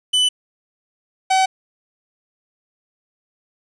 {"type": "tone pair in turn", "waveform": "45% pulse", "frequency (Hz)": [2999, 759.8], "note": ["F#7", "F#5"], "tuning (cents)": [23, 46], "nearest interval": "2 octaves", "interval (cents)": 2377, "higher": "first", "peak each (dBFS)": -13, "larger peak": "neither", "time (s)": [[0.13, 0.29], [1.3, 1.46]], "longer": "neither", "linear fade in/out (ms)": 10, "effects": ["resampled to 22050 Hz", "8-bit"]}